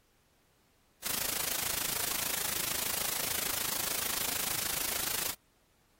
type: noise with amplitude modulation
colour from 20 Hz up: white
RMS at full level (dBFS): -30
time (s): 1.02-5.35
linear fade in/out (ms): 50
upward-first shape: sine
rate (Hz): 26.7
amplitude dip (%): 85
effects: pink hiss -70 dBFS RMS until 5.99 s + AAC 48 kbps